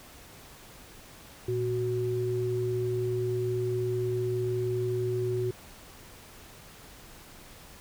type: tone pair together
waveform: sine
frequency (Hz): 116.54 / 370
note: A#2 / F#4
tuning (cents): 0 / 0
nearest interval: octave + minor sixth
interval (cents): 2000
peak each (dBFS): -31 / -28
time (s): 1.48-5.51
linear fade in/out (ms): 5
effects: pink hiss -50 dBFS RMS until 7.8 s